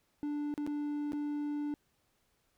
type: tone with dropouts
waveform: triangle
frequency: 293.7 Hz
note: D4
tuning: in tune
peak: -31 dBFS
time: 0.23-1.74 s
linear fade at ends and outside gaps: 0 ms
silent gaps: 0.54-0.578 / 0.665-0.674 / 1.121-1.132 s
effects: pink hiss -75 dBFS RMS until 2.57 s